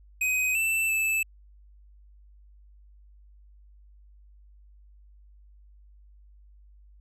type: tone with pitch steps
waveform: square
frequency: 2514 / 2660 / 2627 Hz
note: D#7 / E7 / E7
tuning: +17 / +15 / -7 cents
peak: -24 dBFS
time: 0.21-1.23 s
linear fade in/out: 5 ms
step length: 340 ms
effects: added 50 Hz sine -51 dBFS peak until 7 s